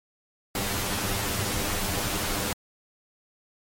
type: noise with comb filter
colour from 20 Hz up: pink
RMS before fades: -28 dBFS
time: 0.55-2.53 s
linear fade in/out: 2 ms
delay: 10 ms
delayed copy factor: +0.85
effects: MP3 64 kbps